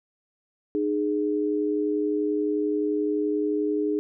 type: tone pair together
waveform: sine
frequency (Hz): 304.7 / 416.2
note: D#4 / G#4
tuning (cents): -36 / +4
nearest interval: perfect fourth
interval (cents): 540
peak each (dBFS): -25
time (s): 0.75-3.99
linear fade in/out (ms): 0
effects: none